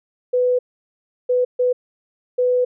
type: tone bursts at uneven times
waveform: sine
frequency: 497.7 Hz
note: B4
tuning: 13 cents sharp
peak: -14 dBFS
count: 4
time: 0.33-0.59 / 1.29-1.45 / 1.59-1.73 / 2.38-2.65 s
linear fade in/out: 10 ms
effects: none